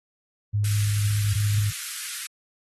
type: tone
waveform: sine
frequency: 103.83 Hz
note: G#2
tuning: in tune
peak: -20 dBFS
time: 0.53-1.71 s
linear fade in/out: 20 ms
type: high-pass noise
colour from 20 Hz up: white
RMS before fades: -33 dBFS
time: 0.64-2.27 s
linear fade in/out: 5 ms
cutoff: 1300 Hz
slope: 48 dB/octave
effects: AAC 32 kbps